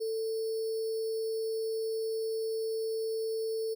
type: tone with sample-and-hold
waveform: sine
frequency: 444.9 Hz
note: A4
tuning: 19 cents sharp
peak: -30 dBFS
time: 0-3.75 s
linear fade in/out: 20 ms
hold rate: 4900 Hz
effects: none

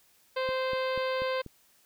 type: harmonic tone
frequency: 520 Hz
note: C5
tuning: 11 cents flat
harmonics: 1 / 2 / 3 / 4 / 5 / 6 / 7 / 8 / 9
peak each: -29 / -35 / -39 / -41 / -43 / -45 / -46 / -47 / -48 dBFS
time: 0.36-1.42 s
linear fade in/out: 10 ms
type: click train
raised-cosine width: 3 ms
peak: -29 dBFS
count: 5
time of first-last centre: 0.49-1.463 s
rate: 4.11 Hz
effects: white hiss -64 dBFS RMS until 1.85 s

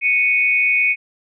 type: tone pair together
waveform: sine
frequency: 2217 / 2489 Hz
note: C#7 / D#7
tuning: 0 / 0 cents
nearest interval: major second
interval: 200 cents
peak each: -16 dBFS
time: 0.01-0.96 s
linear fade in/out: 50 ms
effects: none

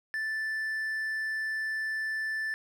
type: tone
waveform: triangle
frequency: 1760 Hz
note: A6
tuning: in tune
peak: -28 dBFS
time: 0.14-2.54 s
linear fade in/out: 0 ms
effects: none

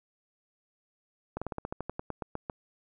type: slowing click train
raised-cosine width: 1 ms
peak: -20 dBFS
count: 14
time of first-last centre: 1.37-2.498 s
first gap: 46 ms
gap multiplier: 1.1
effects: none

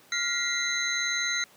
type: tone cluster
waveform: sine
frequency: 1398 / 1929 / 2070 / 3985 / 6360 Hz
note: F6 / B6 / C7 / B7 / G8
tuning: +1 / -41 / -19 / +15 / +24 cents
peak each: -33 / -33 / -33 / -30 / -33 dBFS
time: 0.12-1.44 s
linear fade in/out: 2 ms
effects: pink hiss -56 dBFS RMS until 1.56 s + high-pass 200 Hz 12 dB/octave

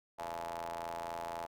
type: ring-modulated tone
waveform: sawtooth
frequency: 83.8 Hz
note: E2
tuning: 29 cents sharp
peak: -32 dBFS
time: 0.18-1.47 s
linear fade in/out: 20 ms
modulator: 768 Hz
effects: none

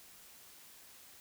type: silence
effects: white hiss -57 dBFS RMS until 1.2 s

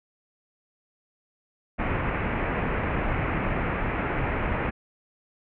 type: low-pass noise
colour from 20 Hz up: pink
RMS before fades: -27 dBFS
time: 1.78-4.71 s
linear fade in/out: 20 ms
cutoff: 2500 Hz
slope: 48 dB/octave
effects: none

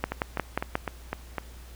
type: two click trains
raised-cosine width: 0.5 ms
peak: -14 / -10 dBFS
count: 6 / 5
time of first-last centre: 0.12-1.383 / 0.04-0.754 s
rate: 3.96 / 5.6 Hz
effects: added 60 Hz sine -44 dBFS peak until 1.75 s + pink hiss -52 dBFS RMS until 1.75 s

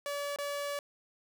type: tone with dropouts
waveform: sawtooth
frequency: 573 Hz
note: D5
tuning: 43 cents flat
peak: -30 dBFS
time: 0.06-0.79 s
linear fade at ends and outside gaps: 1 ms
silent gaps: 0.361-0.386 s
effects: none

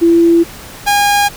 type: tone pair in turn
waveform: sine / sawtooth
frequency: 336.9 / 815.3 Hz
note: E4 / G#5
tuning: +38 / -32 cents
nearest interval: octave + minor third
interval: 1530 cents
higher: second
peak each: -5 dBFS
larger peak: neither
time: 0.01-0.44 / 0.86-1.29 s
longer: neither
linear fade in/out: 20 ms
effects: pink hiss -32 dBFS RMS until 1.36 s

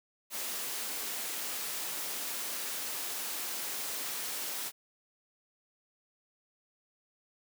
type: high-pass noise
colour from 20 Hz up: white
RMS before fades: -37 dBFS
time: 0.3-4.72 s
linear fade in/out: 50 ms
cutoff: 240 Hz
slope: 12 dB/octave
effects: none

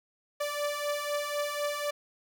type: beating tone pair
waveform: sawtooth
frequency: 582 / 586 Hz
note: D5 / D5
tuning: -16 / -4 cents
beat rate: 4 Hz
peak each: -31 / -28 dBFS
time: 0.4-1.91 s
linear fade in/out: 10 ms
effects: none

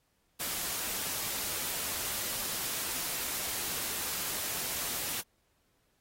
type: noise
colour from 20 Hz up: white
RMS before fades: -35 dBFS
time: 0.39-5.22 s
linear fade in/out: 20 ms
effects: pink hiss -74 dBFS RMS until 6 s + AAC 48 kbps

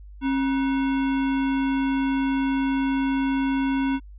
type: tone with sample-and-hold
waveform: sine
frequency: 270 Hz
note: C#4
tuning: 45 cents flat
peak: -20 dBFS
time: 0.21-4 s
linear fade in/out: 50 ms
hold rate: 1225 Hz
effects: added 50 Hz sine -40 dBFS peak until 4.18 s + resampled to 8000 Hz

